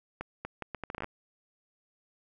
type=accelerating click train; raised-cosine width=0.5 ms; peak=-21 dBFS; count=12; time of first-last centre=0.21-1.044 s; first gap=240 ms; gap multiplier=0.72; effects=none